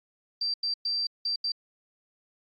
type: tone bursts at uneven times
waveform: sine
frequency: 4695 Hz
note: D8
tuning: 1 cent flat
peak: -26 dBFS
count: 5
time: 0.41-0.54 / 0.63-0.74 / 0.85-1.07 / 1.25-1.36 / 1.44-1.52 s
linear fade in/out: 5 ms
effects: AAC 48 kbps